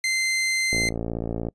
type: tone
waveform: sawtooth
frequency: 2077 Hz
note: C7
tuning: 13 cents flat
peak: -18 dBFS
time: 0.04-0.89 s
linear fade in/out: 2 ms
type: click train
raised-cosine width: 2 ms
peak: -15 dBFS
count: 44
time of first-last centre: 0.73-1.486 s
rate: 56.9 Hz
effects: noise-tail reverb RT60 0.1 s tail -25 dB re dry + resampled to 22050 Hz